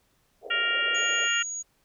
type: band-pass noise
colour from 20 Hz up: pink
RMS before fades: -41 dBFS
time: 0.41-1.29 s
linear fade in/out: 50 ms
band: 380 to 690 Hz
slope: 48 dB/octave
type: harmonic tone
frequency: 467.1 Hz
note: A#4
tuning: 3 cents sharp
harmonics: 3 / 4 / 5 / 6 / 7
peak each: -28 / -29 / -34 / -27 / -37 dBFS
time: 0.5-1.43 s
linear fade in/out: 10 ms
type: tone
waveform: sine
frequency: 6710 Hz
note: G#8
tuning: 17 cents sharp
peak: -31 dBFS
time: 0.94-1.63 s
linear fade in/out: 20 ms
effects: pink hiss -68 dBFS RMS until 1.84 s